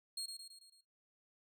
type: tone with echo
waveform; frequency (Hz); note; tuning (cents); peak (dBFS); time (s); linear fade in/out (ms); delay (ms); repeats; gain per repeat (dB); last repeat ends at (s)
30% pulse; 4259; C8; +30; -36; 0.17-0.26; 5; 110; 5; -5; 0.81
effects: noise-tail reverb RT60 0.3 s tail -23 dB re dry